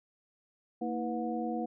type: tone cluster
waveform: sine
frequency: 230 / 320 / 491.2 / 724 Hz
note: A#3 / D#4 / B4 / F#5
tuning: -23 / +49 / -9 / -38 cents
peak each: -35 / -37 / -39 / -37 dBFS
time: 0.81-1.66 s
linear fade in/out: 10 ms
effects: none